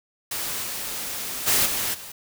white noise with level steps, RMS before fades -29 / -31 / -20 / -26 / -39 dBFS, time 0.31-2.12 s, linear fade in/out 5 ms, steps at 0.62 / 1.46 / 1.65 / 1.93 s, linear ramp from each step 20 ms, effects none

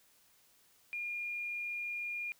sine tone, 2418 Hz, D7, 50 cents sharp, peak -36 dBFS, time 0.93-2.32 s, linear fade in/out 0 ms, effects white hiss -67 dBFS RMS until 2.39 s

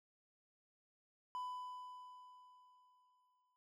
triangle tone with exponential decay, 999 Hz, B5, 20 cents sharp, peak -38 dBFS, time 1.35-3.56 s, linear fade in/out 0 ms, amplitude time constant 480 ms, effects none

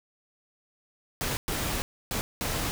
pink noise bursts at uneven times, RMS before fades -30 dBFS, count 4, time 1.21-1.37 / 1.48-1.82 / 2.11-2.21 / 2.41-2.71 s, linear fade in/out 0 ms, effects none

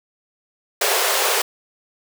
pink high-pass noise, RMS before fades -19 dBFS, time 0.81-1.42 s, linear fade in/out 5 ms, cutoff 380 Hz, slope 96 dB/octave, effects none

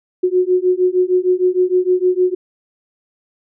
sine beating tone pair, 361.9 / 368.4 Hz, F#4 / F#4, -38 / -7 cents, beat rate 6.5 Hz, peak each -15 dBFS, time 0.23-2.35 s, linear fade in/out 10 ms, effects none

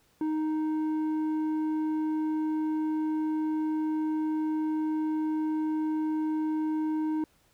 square tone with low-pass filter, 311.1 Hz, D#4, in tune, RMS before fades -29 dBFS, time 0.21-7.24 s, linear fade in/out 2 ms, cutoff 710 Hz, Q 0.91, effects pink hiss -66 dBFS RMS until 7.53 s

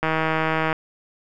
click train, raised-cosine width 0.5 ms, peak -7 dBFS, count 112, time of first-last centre 0.03-0.728 s, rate 159 Hz, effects none

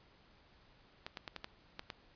clicks, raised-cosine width 0.2 ms, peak -24 dBFS, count 7, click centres 1.065 / 1.172 / 1.278 / 1.363 / 1.444 / 1.794 / 1.902 s, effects pink hiss -65 dBFS RMS until 2.15 s + resampled to 11025 Hz

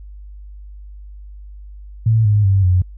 sine tone with pitch steps, 111.8 / 104.31 / 97.33 / 90.81 Hz, A2 / G#2 / G2 / F#2, +28 / +8 / -12 / -32 cents, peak -10 dBFS, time 2.06-2.82 s, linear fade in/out 5 ms, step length 190 ms, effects added 50 Hz sine -33 dBFS peak until 2.97 s

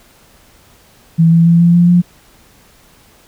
sine tone with pitch steps, 164.7 / 166.9 / 169.13 / 171.4 / 173.69 / 176.01 Hz, E3 / E3 / E3 / F3 / F3 / F3, -1 / +22 / +45 / -32 / -9 / +14 cents, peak -5 dBFS, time 1.18-2.02 s, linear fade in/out 20 ms, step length 140 ms, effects pink hiss -47 dBFS RMS until 3.27 s

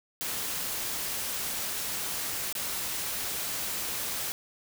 white noise with dropouts, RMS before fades -33 dBFS, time 0.21-4.32 s, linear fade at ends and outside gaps 0 ms, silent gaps 2.526-2.552 s, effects none

